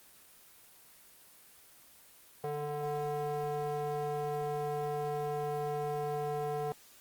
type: tone with band-pass filter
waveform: square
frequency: 147.5 Hz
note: D3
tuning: 8 cents sharp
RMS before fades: -35 dBFS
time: 2.44-6.72 s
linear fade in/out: 0 ms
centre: 600 Hz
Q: 3.2
effects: white hiss -58 dBFS RMS until 7 s + Opus 24 kbps